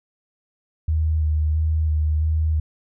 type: tone with vibrato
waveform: sine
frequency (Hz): 77.78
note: D#2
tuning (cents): 0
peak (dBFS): -17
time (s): 0.88-2.6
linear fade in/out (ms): 5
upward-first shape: square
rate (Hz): 1.5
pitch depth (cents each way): 20
effects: none